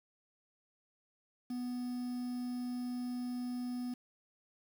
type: tone with quantisation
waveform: triangle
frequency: 247.1 Hz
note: B3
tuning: 1 cent sharp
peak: -34 dBFS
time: 1.5-3.94 s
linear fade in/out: 5 ms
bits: 9
effects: none